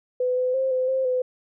sine tone with pitch steps, 502 / 506 / 528 / 512 / 526 / 506 Hz, B4 / B4 / C5 / C5 / C5 / B4, +28 / +42 / +16 / -38 / +9 / +42 cents, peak -20 dBFS, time 0.2-1.22 s, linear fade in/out 5 ms, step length 170 ms, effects none

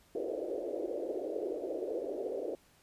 pink band-pass noise, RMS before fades -37 dBFS, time 0.15-2.55 s, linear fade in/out 2 ms, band 330 to 590 Hz, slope 48 dB/octave, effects pink hiss -65 dBFS RMS until 2.82 s + resampled to 32000 Hz

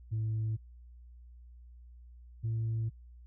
sine tone pair in turn, 110 / 112.64 Hz, A2 / A2, 0 / +41 cents, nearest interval unison, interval 41 cents, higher second, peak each -28 dBFS, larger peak neither, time 0.11-0.57 / 2.43-2.9 s, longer second, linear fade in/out 20 ms, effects tanh soft clip ceiling -28 dBFS + added 60 Hz sine -50 dBFS peak until 3.26 s

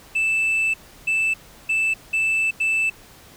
sine tone bursts at uneven times, 2640 Hz, E7, 2 cents sharp, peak -15 dBFS, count 5, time 0.15-0.74 / 1.07-1.34 / 1.69-1.94 / 2.13-2.51 / 2.6-2.9 s, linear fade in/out 10 ms, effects tanh soft clip ceiling -17 dBFS + pink hiss -47 dBFS RMS until 3.36 s

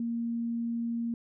sine tone, 233.1 Hz, A#3, in tune, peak -29 dBFS, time 0-1.14 s, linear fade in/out 2 ms, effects none

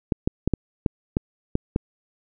clicks, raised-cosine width 3 ms, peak -7 dBFS, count 8, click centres 0.122 / 0.275 / 0.476 / 0.537 / 0.862 / 1.169 / 1.554 / 1.761 s, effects none

